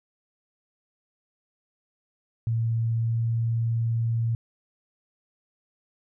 sine tone with pitch glide, 114.4 to 115.13 Hz, A#2 to A#2, -32 to -21 cents, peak -22 dBFS, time 2.47-4.35 s, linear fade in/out 0 ms, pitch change +11 cents, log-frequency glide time 2.95-3.2 s, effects none

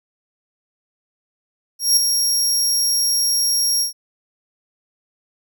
25% pulse tone with ADSR envelope, 5590 Hz, F8, 1 cent sharp, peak -5 dBFS, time 1.79-3.93 s, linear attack 180 ms, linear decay 3 ms, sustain -6 dB, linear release 120 ms, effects none

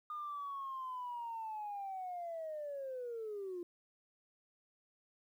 sine linear sweep, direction down, 1221 to 343.1 Hz, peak -39 dBFS, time 0.1-3.63 s, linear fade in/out 2 ms, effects tanh soft clip ceiling -36 dBFS + 12-bit

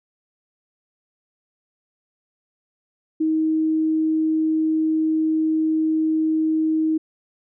sine tone, 315.8 Hz, D#4, 26 cents sharp, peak -17 dBFS, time 3.2-6.98 s, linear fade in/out 10 ms, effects none

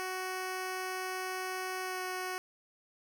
10% pulse tone with pitch glide, 372.1 to 369.3 Hz, F#4 to F#4, +10 to -3 cents, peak -27 dBFS, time 0-2.38 s, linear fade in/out 0 ms, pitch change -13 cents, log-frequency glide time 1.83-2.01 s, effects none

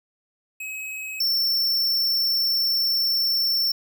square tone pair in turn, 2553 / 5410 Hz, D#7 / E8, +44 / +44 cents, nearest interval octave + minor second, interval 1300 cents, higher second, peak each -31 / -20 dBFS, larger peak second, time 0.6-1.2 / 1.2-3.72 s, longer second, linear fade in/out 5 ms, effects none

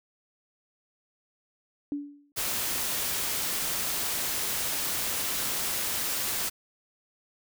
sine tone with exponential decay, 288 Hz, D4, 34 cents flat, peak -26 dBFS, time 1.92-2.32 s, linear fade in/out 1 ms, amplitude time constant 86 ms
white noise, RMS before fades -30 dBFS, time 2.36-6.5 s, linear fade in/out 20 ms
effects none

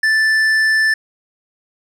sine tone with tanh clipping, 1760 Hz, A6, in tune, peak -13 dBFS, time 0.03-0.94 s, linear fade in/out 5 ms, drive 9 dB, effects none

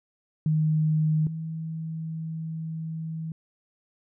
sine tone pair in turn, 155.56 / 160.77 Hz, D#3 / E3, 0 / -43 cents, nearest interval minor second, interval 57 cents, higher second, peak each -20 / -30 dBFS, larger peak first, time 0.46-1.27 / 1.27-3.32 s, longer second, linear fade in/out 2 ms, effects none

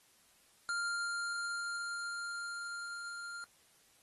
square tone with level ramp, 1396.9 Hz, F6, in tune, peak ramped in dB -34 to -43 dBFS, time 0.69-3.44 s, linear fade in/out 0 ms, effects white hiss -67 dBFS RMS until 4.02 s + AAC 32 kbps

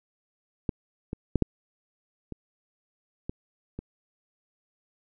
clicks, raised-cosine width 3 ms, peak -13 / -19 / -9 / -7 / -23 / -19 / -22 dBFS, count 7, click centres 0.692 / 1.131 / 1.357 / 1.423 / 2.323 / 3.295 / 3.79 s, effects none

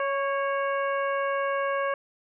harmonic tone with a mistuned harmonic, 555 Hz, C#5, 2 cents sharp, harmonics 1 / 2 / 3 / 4 / 5, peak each -27 / -29 / -33 / -39 / -43 dBFS, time 0-1.94 s, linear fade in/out 2 ms, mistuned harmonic 3, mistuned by -28 cents, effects none

